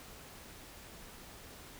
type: silence
effects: pink hiss -52 dBFS RMS until 1.79 s